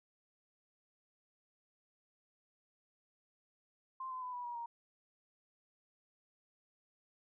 sine tone with pitch steps, 1046.5 / 1023.8 / 1001.6 / 979.8 / 958.5 / 937.7 Hz, C6 / C6 / B5 / B5 / A#5 / A#5, 0 / -38 / +24 / -14 / +48 / +10 cents, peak -40 dBFS, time 4-4.66 s, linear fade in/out 5 ms, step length 110 ms, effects none

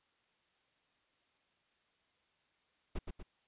brown noise with echo, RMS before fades -36 dBFS, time 2.95-2.99 s, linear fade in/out 10 ms, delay 120 ms, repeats 2, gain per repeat -5 dB, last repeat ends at 3.23 s, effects white hiss -75 dBFS RMS until 3.47 s + resampled to 8000 Hz

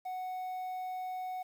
triangle tone with quantisation, 740 Hz, F#5, in tune, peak -34 dBFS, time 0.05-1.43 s, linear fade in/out 10 ms, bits 10, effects none

